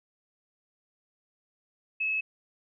sine tone, 2588 Hz, E7, 32 cents flat, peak -26 dBFS, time 2-2.21 s, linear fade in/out 10 ms, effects none

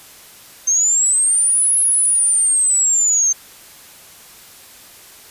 sine linear two-way sweep, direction up then down, 6272 to 10630 to 6272 Hz, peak -12 dBFS, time 0.67-3.33 s, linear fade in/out 10 ms, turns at 1.79 s, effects white hiss -42 dBFS RMS until 5.3 s + resampled to 32000 Hz

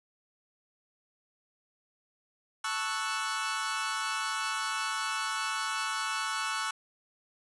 sawtooth chord, F# minor seventh, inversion first, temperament equal, 880 / 1108.7 / 1318.5 / 1480 Hz, A5 / C#6 / E6 / F#6, 0 / 0 / 0 / 0 cents, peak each -35 / -32 / -32 / -32 dBFS, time 2.64-6.71 s, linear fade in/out 5 ms, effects resampled to 24000 Hz

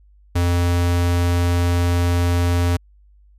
square tone, 87.31 Hz, F2, in tune, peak -16 dBFS, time 0.35-2.77 s, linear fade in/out 10 ms, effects added 50 Hz sine -48 dBFS peak until 3.38 s + resampled to 32000 Hz

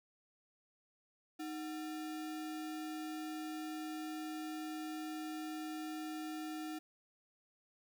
sine tone with sample-and-hold, 311.1 Hz, D#4, in tune, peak -40 dBFS, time 1.39-6.79 s, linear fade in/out 10 ms, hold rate 1050 Hz, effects none

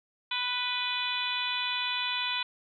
harmonic tone with a mistuned harmonic, 493.9 Hz, B4, in tune, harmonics 2 / 3 / 4 / 5 / 6 / 7 / 8, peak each -36 / -39 / -41 / -34 / -37 / -34 / -37 dBFS, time 0.31-2.43 s, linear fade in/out 5 ms, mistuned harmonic 6, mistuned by +23 cents, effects none

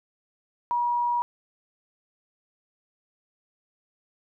sine tone, 960 Hz, B5, 49 cents flat, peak -22 dBFS, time 0.71-1.22 s, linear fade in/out 0 ms, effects none

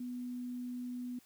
sine tone, 246.9 Hz, B3, in tune, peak -38 dBFS, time 0-1.19 s, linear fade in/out 5 ms, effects white hiss -65 dBFS RMS until 1.25 s

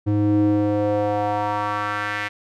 square tone with band-pass filter sweep, 103.83 Hz, G#2, in tune, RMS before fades -21 dBFS, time 0.06-2.29 s, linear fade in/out 20 ms, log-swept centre 220 to 2000 Hz, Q 2.6, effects none

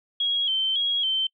sine tone with vibrato, 3200 Hz, G7, 35 cents sharp, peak -21 dBFS, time 0.2-1.27 s, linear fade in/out 5 ms, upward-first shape square, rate 1.8 Hz, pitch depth 55 cents each way, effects noise-tail reverb RT60 0.1 s tail -26 dB re dry

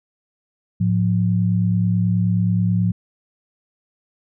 sine tone pair together, 108.53 / 177.9 Hz, A2 / F3, -23 / +32 cents, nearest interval major sixth, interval 855 cents, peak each -18 dBFS, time 0.8-2.92 s, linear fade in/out 10 ms, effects none

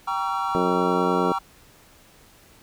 triangle chord, G diminished seventh, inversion none, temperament just, 784 / 940.8 / 1128.9 / 1354.7 Hz, G5 / Bb5 / Db6 / Fb6, 0 / +16 / +31 / +47 cents, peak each -27 dBFS, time 0.07-1.39 s, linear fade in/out 10 ms
harmonic tone, 89.9 Hz, F#2, 49 cents flat, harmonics 2 / 3 / 4 / 5 / 6 / 7, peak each -27 / -28 / -26 / -26 / -32 / -32 dBFS, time 0.55-1.32 s, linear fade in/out 0 ms
effects pink hiss -53 dBFS RMS until 2.62 s

